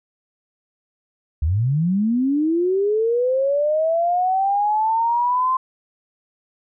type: linear sweep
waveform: sine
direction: up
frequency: 68.9 to 1047 Hz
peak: -16 dBFS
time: 1.42-5.57 s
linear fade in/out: 5 ms
effects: none